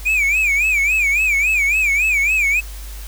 triangle tone with vibrato, 2390 Hz, D7, 30 cents sharp, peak -12 dBFS, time 0.05-2.61 s, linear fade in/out 20 ms, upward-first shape sine, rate 3.6 Hz, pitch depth 150 cents each way, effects added 50 Hz sine -29 dBFS peak until 3.07 s + white hiss -39 dBFS RMS until 3.07 s

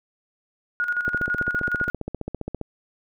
sine tone with tremolo, 1443 Hz, F#6, 44 cents flat, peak -20 dBFS, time 0.8-1.9 s, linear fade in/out 0 ms, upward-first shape square, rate 12 Hz, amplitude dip 60%
click train, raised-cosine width 2 ms, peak -16 dBFS, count 24, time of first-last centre 1.08-2.613 s, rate 15 Hz
effects none

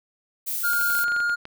violet noise, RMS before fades -28 dBFS, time 0.46-1.05 s, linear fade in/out 20 ms
triangle tone, 1418 Hz, F6, 26 cents sharp, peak -19 dBFS, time 0.63-1.36 s, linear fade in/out 20 ms
clicks, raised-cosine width 0.3 ms, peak -22 dBFS, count 12, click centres 0.733 / 0.812 / 0.903 / 0.952 / 0.991 / 1.041 / 1.082 / 1.12 / 1.164 / 1.203 / 1.296 / 1.454 s
effects none

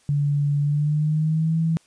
sine tone with pitch glide, 144.2 to 162.8 Hz, D3 to E3, -31 to -21 cents, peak -18 dBFS, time 0.09-1.77 s, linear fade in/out 0 ms, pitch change +210 cents, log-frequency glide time 0.6-1.58 s, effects white hiss -59 dBFS RMS until 1.86 s + resampled to 22050 Hz

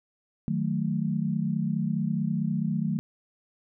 sine chord, D# diminished, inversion none, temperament equal, 155.56 / 185 / 220 Hz, D#3 / F#3 / A3, 0 / 0 / 0 cents, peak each -29 dBFS, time 0.48-2.99 s, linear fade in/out 0 ms, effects none

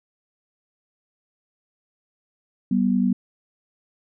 sine tone pair together, 192.7 / 243.8 Hz, G3 / B3, -29 / -22 cents, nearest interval major third, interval 407 cents, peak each -20 dBFS, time 2.71-3.13 s, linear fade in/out 5 ms, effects none

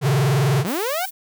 square tone with vibrato, 136.6 Hz, C#3, 25 cents flat, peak -16 dBFS, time 0.01-0.65 s, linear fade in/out 50 ms, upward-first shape triangle, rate 20 Hz, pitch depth 270 cents each way
sawtooth linear sweep, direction up, 147.7 to 784 Hz, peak -18 dBFS, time 0.64-1.06 s, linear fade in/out 10 ms
violet noise, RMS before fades -32 dBFS, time 0.66-1.11 s, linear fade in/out 20 ms
effects none

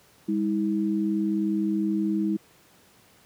sine tone pair together, 201.9 / 321.1 Hz, G#3 / E4, -49 / -45 cents, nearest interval minor sixth, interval 804 cents, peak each -25 dBFS, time 0.28-2.37 s, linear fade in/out 10 ms, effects pink hiss -57 dBFS RMS until 3.25 s + high-pass 100 Hz 12 dB/octave

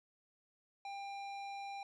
square tone with low-pass filter, 796 Hz, G5, 26 cents sharp, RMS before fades -45 dBFS, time 0.85-1.83 s, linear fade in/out 2 ms, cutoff 4300 Hz, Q 0.92, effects none

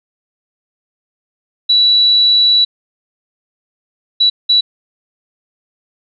sine tone bursts at uneven times, 3935 Hz, B7, 7 cents flat, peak -7 dBFS, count 3, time 1.69-2.65 / 4.2-4.3 / 4.49-4.61 s, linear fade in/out 10 ms, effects none

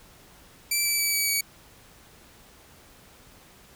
10% pulse tone with pitch steps, 2332 / 2315 / 2297 / 2280 / 2263 Hz, D7 / D7 / D7 / C#7 / C#7, -13 / -25 / -39 / +48 / +35 cents, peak -14 dBFS, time 0.71-1.41 s, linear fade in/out 5 ms, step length 140 ms, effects pink hiss -53 dBFS RMS until 3.75 s

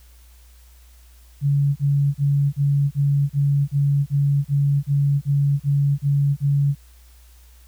sine tone bursts, 141.6 Hz, C#3, 37 cents sharp, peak -15 dBFS, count 14, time 1.41-6.752 s, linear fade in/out 50 ms, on 350 ms, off 34 ms, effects added 60 Hz sine -46 dBFS peak until 7.67 s + white hiss -56 dBFS RMS until 7.67 s

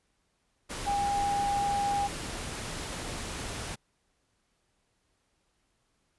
sine tone in noise, 807 Hz, G#5, 50 cents flat, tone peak -26 dBFS, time 0.86-2.08 s, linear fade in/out 20 ms, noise pink, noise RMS -37 dBFS, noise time 0.69-3.76 s, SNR +8 dB, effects pink hiss -74 dBFS RMS until 6.18 s + resampled to 24000 Hz

